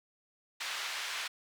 white band-pass noise, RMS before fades -38 dBFS, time 0.6-1.28 s, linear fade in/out 10 ms, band 1100 to 3600 Hz, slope 12 dB/octave, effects none

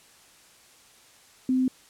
sine tone, 257.7 Hz, C4, 26 cents flat, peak -20 dBFS, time 1.49-1.68 s, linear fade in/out 2 ms, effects white hiss -55 dBFS RMS until 1.89 s + low-pass 10000 Hz 12 dB/octave

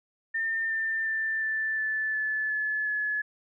sine tone with pitch steps, 1806 / 1791.5 / 1777 / 1762.7 / 1748.5 / 1734.4 / 1720.5 / 1706.6 Hz, A6 / A6 / A6 / A6 / A6 / A6 / A6 / G#6, +45 / +31 / +17 / +3 / -11 / -25 / -39 / +47 cents, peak -26 dBFS, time 0.34-3.22 s, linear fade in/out 10 ms, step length 360 ms, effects none

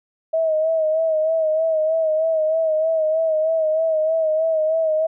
sine tone with vibrato, 636 Hz, D#5, 38 cents sharp, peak -16 dBFS, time 0.33-5.07 s, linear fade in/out 10 ms, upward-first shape sine, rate 3.2 Hz, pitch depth 44 cents each way, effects none

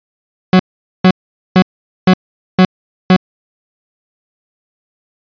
40% pulse tone bursts, 185 Hz, F#3, in tune, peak -3 dBFS, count 6, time 0.53-3.164 s, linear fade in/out 2 ms, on 64 ms, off 450 ms, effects resampled to 11025 Hz

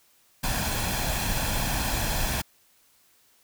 pink noise with comb filter, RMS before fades -27 dBFS, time 0.43-2.42 s, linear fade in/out 10 ms, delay 1.2 ms, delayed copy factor +0.55, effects white hiss -62 dBFS RMS until 3.43 s

